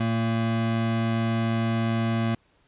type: tone pair together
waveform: square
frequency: 114.26 / 227.2 Hz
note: A#2 / A#3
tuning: -34 / -44 cents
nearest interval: octave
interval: 1190 cents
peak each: -26 dBFS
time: 0-2.35 s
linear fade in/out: 5 ms
effects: pink hiss -64 dBFS RMS until 2.67 s + resampled to 8000 Hz